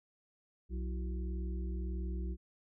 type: harmonic tone with a mistuned harmonic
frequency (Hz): 61.74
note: B1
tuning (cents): 0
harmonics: 1 / 3 / 5 / 6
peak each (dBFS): -35 / -45 / -49 / -51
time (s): 0.69-2.37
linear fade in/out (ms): 50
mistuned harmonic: 5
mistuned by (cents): +110
effects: none